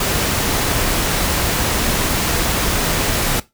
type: noise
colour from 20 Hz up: pink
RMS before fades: -18 dBFS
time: 0-3.4 s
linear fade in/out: 5 ms
effects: noise-tail reverb RT60 0.2 s tail -18 dB re dry